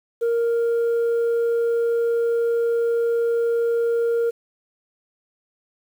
sine tone, 466.2 Hz, A#4, in tune, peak -15 dBFS, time 0.21-4.31 s, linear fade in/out 20 ms, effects tanh soft clip ceiling -17 dBFS + 8-bit

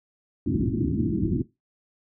white low-pass noise, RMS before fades -24 dBFS, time 0.46-1.42 s, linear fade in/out 5 ms, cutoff 350 Hz, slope 96 dB/octave, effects noise-tail reverb RT60 0.2 s tail -18 dB re dry + high-pass 60 Hz 12 dB/octave

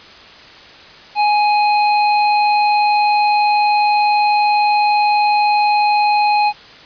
square tone, 834 Hz, G#5, 7 cents sharp, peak -12 dBFS, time 1.15-6.53 s, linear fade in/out 50 ms, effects white hiss -39 dBFS RMS until 6.85 s + resampled to 11025 Hz

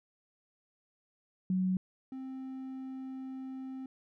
sine / triangle tone pair in turn, 185.9 / 262.9 Hz, F#3 / C4, +8 / +8 cents, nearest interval tritone, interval 600 cents, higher second, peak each -27 / -37 dBFS, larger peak first, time 1.5-1.77 / 2.12-3.86 s, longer second, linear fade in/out 2 ms, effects none

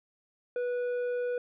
triangle tone with tanh clipping, 490 Hz, B4, 14 cents flat, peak -30 dBFS, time 0.56-1.38 s, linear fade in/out 2 ms, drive 11 dB, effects none

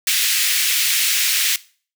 pink high-pass noise, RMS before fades -18 dBFS, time 0.07-1.56 s, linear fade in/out 2 ms, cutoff 2100 Hz, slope 24 dB/octave, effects noise-tail reverb RT60 0.4 s tail -19 dB re dry

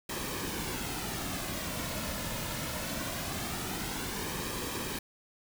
pink noise with flanger, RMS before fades -36 dBFS, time 0.09-4.99 s, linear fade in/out 5 ms, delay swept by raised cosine 1.4 to 2.6 ms, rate 0.22 Hz, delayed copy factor -0.5, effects none

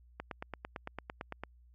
click train, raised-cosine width 0.5 ms, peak -24 dBFS, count 12, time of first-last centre 0.2-1.436 s, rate 8.9 Hz, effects added 60 Hz sine -58 dBFS peak until 1.74 s + AAC 32 kbps

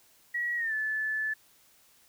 sine tone with pitch glide, 1918 to 1738.6 Hz, A#6 to A6, +49 to -21 cents, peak -28 dBFS, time 0.34-1.34 s, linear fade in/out 10 ms, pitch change -170 cents, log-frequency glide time 0.56-0.74 s, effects white hiss -62 dBFS RMS until 2.08 s

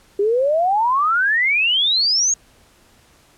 sine exponential sweep, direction up, 392 to 6710 Hz, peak -14 dBFS, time 0.19-2.34 s, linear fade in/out 5 ms, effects pink hiss -53 dBFS RMS until 3.37 s + low-pass 12000 Hz 12 dB/octave

